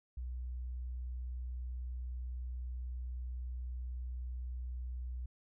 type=tone; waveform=sine; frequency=61.9 Hz; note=B1; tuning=5 cents sharp; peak=-38 dBFS; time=0.17-5.26 s; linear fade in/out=5 ms; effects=none